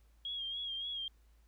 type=tone with vibrato; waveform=sine; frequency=3265 Hz; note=G#7; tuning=30 cents flat; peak=-37 dBFS; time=0.25-1.08 s; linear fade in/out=2 ms; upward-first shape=sine; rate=3.5 Hz; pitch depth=51 cents each way; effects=added 55 Hz sine -62 dBFS peak until 1.47 s + pink hiss -75 dBFS RMS until 1.47 s